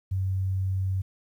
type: tone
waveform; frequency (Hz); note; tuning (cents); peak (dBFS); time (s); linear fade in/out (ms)
sine; 94.9; F#2; +44; -24; 0.11-1.02; 10
effects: 10-bit